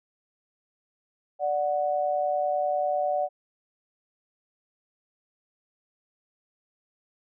sine tone pair together, 587.8 / 738 Hz, D5 / F#5, +1 / -5 cents, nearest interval major third, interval 394 cents, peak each -26 dBFS, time 1.39-3.29 s, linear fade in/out 50 ms, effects none

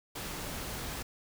pink noise, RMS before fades -39 dBFS, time 0.15-1.03 s, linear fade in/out 10 ms, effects none

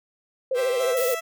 sine tone with vibrato, 505 Hz, B4, 39 cents sharp, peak -21 dBFS, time 0.51-1.15 s, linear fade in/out 5 ms, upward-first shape triangle, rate 14 Hz, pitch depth 110 cents each way
10% pulse chord, C major, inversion second, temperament equal, 392 / 523.3 / 659.3 Hz, G4 / C5 / E5, 0 / 0 / 0 cents, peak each -26 dBFS, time 0.54-0.96 s, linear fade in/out 50 ms
15% pulse tone, 659.3 Hz, E5, in tune, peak -22 dBFS, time 0.79-1.21 s, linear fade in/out 20 ms
blue noise, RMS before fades -31 dBFS, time 0.97-1.14 s, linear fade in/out 0 ms
effects none

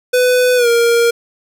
square tone with pitch glide, 499.4 to 468.7 Hz, B4 to A#4, +19 to +9 cents, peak -10 dBFS, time 0.13-1.11 s, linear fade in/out 10 ms, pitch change -110 cents, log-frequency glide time 0.56-0.68 s, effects none

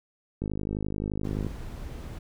click train, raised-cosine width 3 ms, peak -18 dBFS, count 55, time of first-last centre 0.42-1.467 s, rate 51.6 Hz
brown noise, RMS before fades -38 dBFS, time 1.24-2.19 s, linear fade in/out 10 ms
effects none

